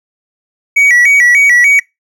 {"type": "tone with vibrato", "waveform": "triangle", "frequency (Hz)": 2093, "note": "C7", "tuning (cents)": 0, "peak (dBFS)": -3, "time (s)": [0.76, 1.8], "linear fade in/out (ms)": 10, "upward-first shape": "square", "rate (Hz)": 3.4, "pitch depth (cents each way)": 130, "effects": ["noise-tail reverb RT60 0.2 s tail -25 dB re dry"]}